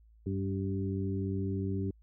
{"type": "harmonic tone with a mistuned harmonic", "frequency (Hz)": 97, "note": "G2", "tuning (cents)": -18, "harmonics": [1, 2, 3, 4], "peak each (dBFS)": [-33, -36, -38, -39], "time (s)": [0.26, 1.91], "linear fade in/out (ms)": 5, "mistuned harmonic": 3, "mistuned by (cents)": -17, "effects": ["added 55 Hz sine -57 dBFS peak until 2.02 s"]}